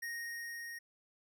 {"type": "tone with level ramp", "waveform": "square", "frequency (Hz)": 1864.7, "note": "A#6", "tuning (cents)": 0, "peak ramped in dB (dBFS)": [-39, -44], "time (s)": [0.02, 0.79], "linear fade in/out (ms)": 10, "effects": []}